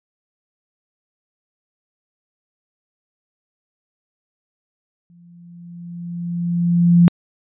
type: tone with exponential growth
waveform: sine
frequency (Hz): 172.6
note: F3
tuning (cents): -20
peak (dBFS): -6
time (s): 5.1-7.08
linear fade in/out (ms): 0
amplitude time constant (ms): 430
effects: resampled to 8000 Hz